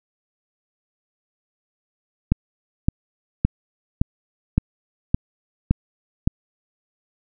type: click train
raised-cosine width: 5 ms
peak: -3 dBFS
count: 8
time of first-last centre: 2.32-6.275 s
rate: 1.77 Hz
effects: none